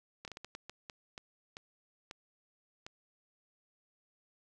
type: slowing click train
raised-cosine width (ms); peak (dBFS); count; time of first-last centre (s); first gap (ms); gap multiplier
0.2; -27; 12; 0.25-2.865; 28; 1.39
effects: none